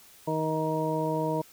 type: harmonic tone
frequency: 157.3 Hz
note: D#3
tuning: 19 cents sharp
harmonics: 1 / 2 / 3 / 4 / 6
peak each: -32 / -32 / -32 / -32 / -32 dBFS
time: 0.27-1.42 s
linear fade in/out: 10 ms
effects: white hiss -54 dBFS RMS until 1.52 s